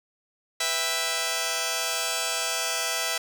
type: chord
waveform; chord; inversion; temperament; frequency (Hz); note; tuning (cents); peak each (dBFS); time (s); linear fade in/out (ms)
5% pulse; E minor; second; just; 494.4 / 659.3 / 791.1; B4 / E5 / G5; +2 / 0 / +16; -21 / -16 / -20; 0.6-3.18; 5
effects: none